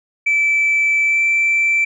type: tone with pitch glide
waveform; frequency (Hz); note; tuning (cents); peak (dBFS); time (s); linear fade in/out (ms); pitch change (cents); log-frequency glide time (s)
sine; 2318 to 2335; D7 to D7; -23 to -11; -11; 0.26-1.85; 10; +12; 1.05-1.21
effects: tanh soft clip ceiling -10 dBFS